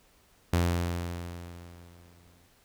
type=tone with exponential decay; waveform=sawtooth; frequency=86.7 Hz; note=F2; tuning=12 cents flat; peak=-18 dBFS; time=0.53-2.47 s; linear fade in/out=5 ms; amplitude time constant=420 ms; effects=pink hiss -63 dBFS RMS until 2.64 s